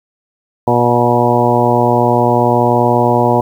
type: harmonic tone with a mistuned harmonic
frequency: 120.5 Hz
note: B2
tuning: 42 cents flat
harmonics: 1 / 2 / 3 / 4 / 5 / 6 / 7 / 8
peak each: -17 / -17 / -17 / -17 / -17 / -17 / -17 / -17 dBFS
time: 0.67-3.41 s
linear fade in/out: 5 ms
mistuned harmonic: 7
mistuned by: +23 cents
effects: 7-bit